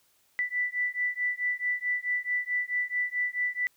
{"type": "beating tone pair", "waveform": "sine", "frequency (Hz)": [1975.5, 1980.1], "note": ["B6", "B6"], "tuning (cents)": [0, 4], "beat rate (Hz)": 4.6, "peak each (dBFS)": -30, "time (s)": [0.39, 3.67], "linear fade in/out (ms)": 0, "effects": ["white hiss -67 dBFS RMS until 3.76 s"]}